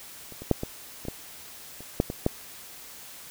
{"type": "clicks", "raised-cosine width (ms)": 2, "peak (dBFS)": [-30, -25, -6, -16, -25, -17, -29, -7, -18, -8], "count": 10, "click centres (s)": [0.323, 0.42, 0.513, 0.634, 1.052, 1.084, 1.806, 2.001, 2.101, 2.264], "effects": ["white hiss -45 dBFS RMS until 3.3 s"]}